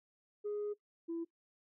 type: tone pair in turn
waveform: sine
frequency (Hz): 415.3 / 333.7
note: G#4 / E4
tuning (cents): 0 / +21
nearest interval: major third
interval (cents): 379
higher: first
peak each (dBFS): -34 / -35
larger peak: first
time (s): 0.44-0.74 / 1.08-1.25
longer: first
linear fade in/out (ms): 20
effects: noise-tail reverb RT60 0.1 s tail -20 dB re dry + tanh soft clip ceiling -33 dBFS